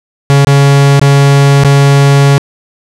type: tone with dropouts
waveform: 45% pulse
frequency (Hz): 140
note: C#3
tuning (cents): +18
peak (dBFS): -3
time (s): 0.3-2.38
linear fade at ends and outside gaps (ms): 0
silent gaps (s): 0.447-0.471 / 0.995-1.015 / 1.636-1.647
effects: low-pass 9000 Hz 12 dB/octave